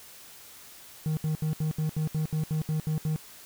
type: tone bursts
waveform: triangle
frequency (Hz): 155.56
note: D#3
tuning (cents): 0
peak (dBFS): -23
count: 12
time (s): 1.06-3.161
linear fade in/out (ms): 0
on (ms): 110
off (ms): 71
effects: white hiss -49 dBFS RMS until 3.45 s